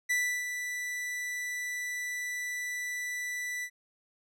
45% pulse tone with ADSR envelope, 1975.5 Hz, B6, in tune, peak -25 dBFS, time 0.09-3.7 s, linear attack 17 ms, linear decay 330 ms, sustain -8 dB, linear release 66 ms, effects low-pass 12000 Hz 12 dB/octave

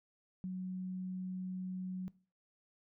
sine tone, 185 Hz, F#3, in tune, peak -37 dBFS, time 0.44-2.08 s, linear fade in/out 0 ms, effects noise-tail reverb RT60 0.4 s tail -21 dB re dry

